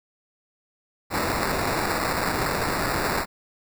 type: noise with sample-and-hold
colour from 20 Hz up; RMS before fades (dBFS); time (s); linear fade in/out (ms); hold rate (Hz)
white; -25; 1.1-3.26; 50; 3150
effects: none